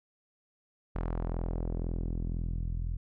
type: tone with low-pass filter sweep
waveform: sawtooth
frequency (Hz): 42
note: E1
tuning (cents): +33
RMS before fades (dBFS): -33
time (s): 0.95-2.97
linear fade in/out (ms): 10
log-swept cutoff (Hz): 1400 to 100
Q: 1
effects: none